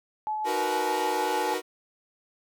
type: tone with tremolo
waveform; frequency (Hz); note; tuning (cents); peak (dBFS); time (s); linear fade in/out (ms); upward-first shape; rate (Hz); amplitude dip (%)
sine; 858; A5; -44; -26; 0.27-1.54; 0; sine; 6.6; 25
type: chord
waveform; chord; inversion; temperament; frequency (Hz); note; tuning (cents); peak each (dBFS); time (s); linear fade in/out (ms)
sawtooth; B major seventh; first; equal; 311.1 / 370 / 466.2 / 493.9; D#4 / F#4 / A#4 / B4; 0 / 0 / 0 / 0; -32 / -28 / -28 / -30; 0.44-1.62; 50
effects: none